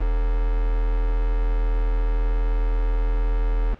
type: tone with quantisation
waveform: sine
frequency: 40.51 Hz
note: E1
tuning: 29 cents flat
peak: -18 dBFS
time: 0-3.75 s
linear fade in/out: 20 ms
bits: 5
effects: pink hiss -48 dBFS RMS until 3.79 s + low-pass 2000 Hz 12 dB/octave